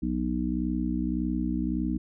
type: harmonic tone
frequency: 61.74 Hz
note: B1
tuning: in tune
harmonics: 1 / 3 / 4 / 5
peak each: -33 / -31 / -30 / -31 dBFS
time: 0.02-1.98 s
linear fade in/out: 10 ms
effects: none